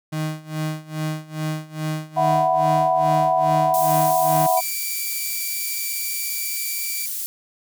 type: tone with tremolo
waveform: 35% pulse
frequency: 155.56 Hz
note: D#3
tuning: in tune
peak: -20 dBFS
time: 0.12-4.47 s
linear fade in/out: 10 ms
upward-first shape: sine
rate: 2.4 Hz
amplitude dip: 90%
type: chord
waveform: sine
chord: E suspended second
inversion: none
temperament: equal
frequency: 659.3 / 740 / 987.8 Hz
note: E5 / F#5 / B5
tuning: 0 / 0 / 0 cents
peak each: -21 / -18 / -23 dBFS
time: 2.16-4.61 s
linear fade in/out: 20 ms
type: high-pass noise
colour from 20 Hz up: pink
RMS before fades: -28 dBFS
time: 3.74-7.26 s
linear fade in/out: 0 ms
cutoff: 10000 Hz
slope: 12 dB/octave
type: tone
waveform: 10% pulse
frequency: 2327 Hz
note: D7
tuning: 17 cents flat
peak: -19 dBFS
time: 4.57-7.06 s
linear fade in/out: 2 ms
effects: none